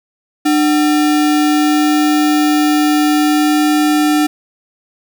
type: tone with sample-and-hold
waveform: sine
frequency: 300.1 Hz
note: D4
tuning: 38 cents sharp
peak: -9 dBFS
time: 0.45-4.27 s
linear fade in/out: 10 ms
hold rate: 1050 Hz
effects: none